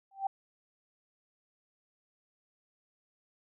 sine tone with exponential growth, 781 Hz, G5, 7 cents flat, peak -25 dBFS, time 0.11-0.27 s, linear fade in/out 5 ms, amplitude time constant 34 ms, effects none

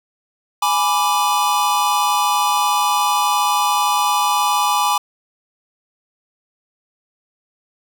square chord, G# diminished, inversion none, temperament equal, 830.6 / 987.8 / 1174.7 Hz, G#5 / B5 / D6, 0 / 0 / 0 cents, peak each -20 dBFS, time 0.62-4.98 s, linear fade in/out 5 ms, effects none

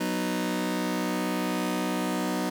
sawtooth chord, B major, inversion second, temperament just, 185.21 / 246.9 / 308.7 Hz, F#3 / B3 / D#4, +2 / 0 / -14 cents, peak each -27 dBFS, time 0-2.5 s, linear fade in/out 10 ms, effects none

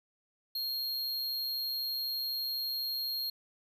square tone, 4244 Hz, C8, 24 cents sharp, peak -33 dBFS, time 0.55-3.3 s, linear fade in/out 5 ms, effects none

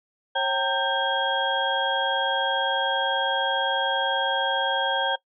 sine tone cluster, 544 / 775 / 915 / 1580 / 3269 Hz, C#5 / G5 / A#5 / G6 / G#7, -33 / -20 / -32 / +13 / -28 cents, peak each -28 dBFS, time 0.35-5.16 s, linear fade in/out 10 ms, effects noise-tail reverb RT60 0.1 s tail -20 dB re dry

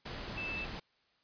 sine tone in noise, 2637 Hz, E7, in tune, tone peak -37 dBFS, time 0.37-0.65 s, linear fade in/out 10 ms, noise pink, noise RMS -42 dBFS, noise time 0.05-0.8 s, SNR +2 dB, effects white hiss -72 dBFS RMS until 1.23 s + resampled to 11025 Hz

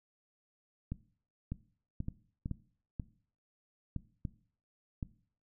clicks, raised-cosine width 5 ms, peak -24 dBFS, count 10, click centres 0.92 / 1.52 / 2.004 / 2.084 / 2.459 / 2.513 / 2.998 / 3.963 / 4.252 / 5.028 s, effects noise-tail reverb RT60 0.5 s tail -18 dB re dry

